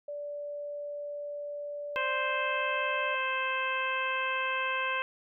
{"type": "tone with pitch glide", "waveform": "sine", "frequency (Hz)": [582, 588.1], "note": ["D5", "D5"], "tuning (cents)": [-16, 2], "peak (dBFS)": -35, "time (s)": [0.08, 3.15], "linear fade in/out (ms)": 5, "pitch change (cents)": 18, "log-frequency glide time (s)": [1.93, 2.29]}
{"type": "harmonic tone", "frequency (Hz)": 523.3, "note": "C5", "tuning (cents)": 0, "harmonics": [1, 2, 3, 4, 5, 6], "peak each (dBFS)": [-38, -33, -34, -39, -34, -42], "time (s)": [1.96, 5.02], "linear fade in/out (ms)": 0}
{"effects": []}